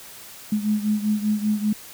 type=beating tone pair; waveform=sine; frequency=210 / 215.1 Hz; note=G#3 / A3; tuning=+19 / -39 cents; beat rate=5.1 Hz; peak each=-21 / -25 dBFS; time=0.52-1.73 s; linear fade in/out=5 ms; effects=white hiss -42 dBFS RMS until 1.93 s